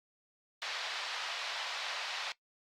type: band-pass noise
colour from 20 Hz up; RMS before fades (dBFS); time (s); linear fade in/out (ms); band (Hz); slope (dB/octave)
white; -39; 0.62-2.32; 0; 630 to 4400; 24
effects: noise-tail reverb RT60 0.1 s tail -19 dB re dry + Opus 48 kbps